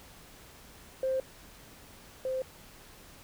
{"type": "tone pair in turn", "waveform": "sine", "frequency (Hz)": [525, 520.2], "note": ["C5", "C5"], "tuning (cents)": [6, -10], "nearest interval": "unison", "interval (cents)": 16, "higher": "first", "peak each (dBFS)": [-26, -29], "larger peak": "first", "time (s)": [[1.03, 1.2], [2.25, 2.42]], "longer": "neither", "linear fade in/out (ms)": 2, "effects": ["tanh soft clip ceiling -22 dBFS", "pink hiss -53 dBFS RMS until 3.23 s"]}